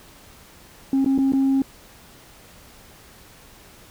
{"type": "tone with dropouts", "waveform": "sine", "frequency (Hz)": 270, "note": "C#4", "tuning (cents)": -45, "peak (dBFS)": -14, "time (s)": [0.93, 1.62], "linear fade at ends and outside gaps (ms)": 2, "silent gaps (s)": [[1.046, 1.06], [1.179, 1.186], [1.322, 1.334]], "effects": ["tanh soft clip ceiling -14 dBFS", "pink hiss -48 dBFS RMS until 3.9 s"]}